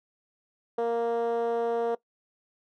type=tone with band-pass filter; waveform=10% pulse; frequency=233.1 Hz; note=A#3; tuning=in tune; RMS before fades=-27 dBFS; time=0.78-1.95 s; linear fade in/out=5 ms; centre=520 Hz; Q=4.8; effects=noise-tail reverb RT60 0.1 s tail -20 dB re dry